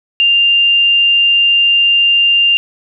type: tone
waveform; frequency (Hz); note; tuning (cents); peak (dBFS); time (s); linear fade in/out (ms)
sine; 2794; F7; 0; -7; 0.2-2.57; 0
effects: none